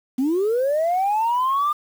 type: linear sweep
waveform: sine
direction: up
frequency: 245.9 to 1212 Hz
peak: -16 dBFS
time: 0.18-1.73 s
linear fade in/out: 10 ms
effects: tanh soft clip ceiling -15 dBFS + 7-bit